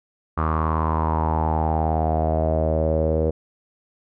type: tone with low-pass filter sweep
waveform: sawtooth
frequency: 79.2 Hz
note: D#2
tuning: 31 cents sharp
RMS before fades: -21 dBFS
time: 0.37-3.31 s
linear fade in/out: 10 ms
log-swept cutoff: 1200 to 500 Hz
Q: 6.9
effects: none